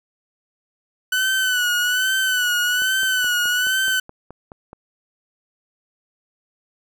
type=tone with vibrato; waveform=30% pulse; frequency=1493 Hz; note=F#6; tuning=15 cents sharp; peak=-15 dBFS; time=1.12-4 s; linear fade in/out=5 ms; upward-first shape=sine; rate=1.2 Hz; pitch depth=58 cents each way
type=click train; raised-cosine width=1 ms; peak=-24 dBFS; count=10; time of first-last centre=2.82-4.731 s; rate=4.71 Hz
effects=none